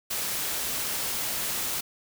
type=noise; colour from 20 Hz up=white; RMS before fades=-30 dBFS; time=0.1-1.81 s; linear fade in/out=10 ms; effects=none